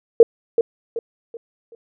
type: tone with echo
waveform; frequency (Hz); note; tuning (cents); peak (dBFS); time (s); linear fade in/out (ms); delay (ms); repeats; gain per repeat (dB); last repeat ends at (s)
sine; 462.2; A#4; -15; -3; 0.2-0.23; 2; 380; 4; -9; 1.75
effects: none